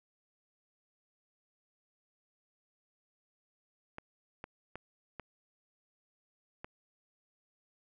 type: clicks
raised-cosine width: 0.5 ms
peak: -27 dBFS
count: 5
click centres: 3.984 / 4.441 / 4.756 / 5.197 / 6.645 s
effects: none